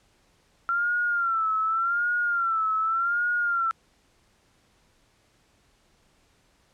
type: tone with vibrato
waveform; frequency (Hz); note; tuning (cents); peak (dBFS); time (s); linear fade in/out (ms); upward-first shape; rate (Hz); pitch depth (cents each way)
sine; 1366; F6; -39; -22; 0.69-3.71; 0; sine; 0.86; 91
effects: pink hiss -64 dBFS RMS until 6.73 s + low-pass 9000 Hz 12 dB/octave